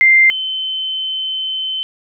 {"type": "tone pair in turn", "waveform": "sine", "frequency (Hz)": [2093, 3067], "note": ["C7", "G7"], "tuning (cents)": [0, -38], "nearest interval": "perfect fifth", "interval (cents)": 662, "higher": "second", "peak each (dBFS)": [-6, -18], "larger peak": "first", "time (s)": [[0.01, 0.3], [0.3, 1.83]], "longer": "second", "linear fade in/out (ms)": 0, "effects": []}